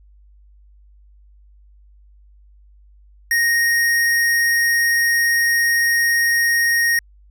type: tone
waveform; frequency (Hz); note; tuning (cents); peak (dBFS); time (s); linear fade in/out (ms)
square; 1864.7; A#6; 0; -15; 3.31-6.99; 2
effects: added 50 Hz sine -46 dBFS peak until 7.3 s